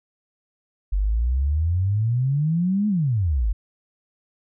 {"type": "exponential two-way sweep", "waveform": "sine", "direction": "up then down", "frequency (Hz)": [46.25, 214.7, 46.25], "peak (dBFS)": -18, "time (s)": [0.92, 3.53], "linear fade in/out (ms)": 10, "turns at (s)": 2.88, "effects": []}